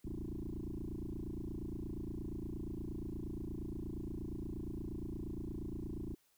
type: tone with frequency modulation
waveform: sine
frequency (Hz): 136.9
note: C#3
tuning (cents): -21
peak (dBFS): -38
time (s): 0.04-6.15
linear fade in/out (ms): 10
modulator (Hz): 28.5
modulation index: 7.7
effects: tanh soft clip ceiling -36 dBFS + white hiss -73 dBFS RMS until 6.37 s